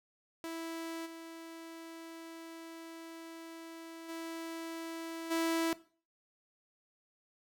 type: tone with level steps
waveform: sawtooth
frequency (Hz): 329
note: E4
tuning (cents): -3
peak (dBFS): -35 / -42 / -36 / -26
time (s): 0.44-5.73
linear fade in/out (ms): 0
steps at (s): 1.05 / 4.08 / 5.3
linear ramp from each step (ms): 20
effects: noise-tail reverb RT60 0.4 s tail -18 dB re dry